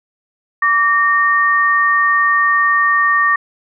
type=tone pair together; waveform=sine; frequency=1157.9 / 1840 Hz; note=D6 / A#6; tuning=-25 / -23 cents; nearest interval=minor sixth; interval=802 cents; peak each=-13 dBFS; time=0.62-3.36 s; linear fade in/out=5 ms; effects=none